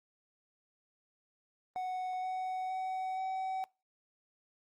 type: tone with pitch steps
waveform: triangle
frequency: 740 / 746 / 752.1 / 758.2 Hz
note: F#5 / F#5 / F#5 / F#5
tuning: 0 / +14 / +28 / +42 cents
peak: -32 dBFS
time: 1.76-3.64 s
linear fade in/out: 0 ms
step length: 470 ms
effects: noise-tail reverb RT60 0.3 s tail -25 dB re dry + Opus 24 kbps